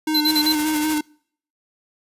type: tone with vibrato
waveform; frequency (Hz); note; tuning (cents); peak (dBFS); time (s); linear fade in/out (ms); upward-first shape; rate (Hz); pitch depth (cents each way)
square; 306.1; D#4; -28; -20; 0.07-1.01; 5; square; 5.2; 25
type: tone bursts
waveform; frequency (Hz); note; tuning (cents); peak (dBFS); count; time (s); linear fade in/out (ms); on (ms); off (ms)
square; 4066; B7; +50; -17; 4; 0.14-0.527; 10; 69; 37
type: noise with tremolo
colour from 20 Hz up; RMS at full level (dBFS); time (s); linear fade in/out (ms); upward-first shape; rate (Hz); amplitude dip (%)
white; -27; 0.28-0.98; 0; sine; 13; 50
effects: noise-tail reverb RT60 0.6 s tail -26 dB re dry + resampled to 32000 Hz